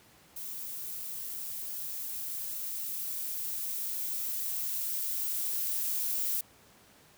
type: noise with level ramp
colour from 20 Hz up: violet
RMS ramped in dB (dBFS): -40 to -31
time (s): 0.36-6.41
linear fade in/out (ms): 5
effects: pink hiss -59 dBFS RMS until 7.17 s + high-pass 80 Hz 12 dB/octave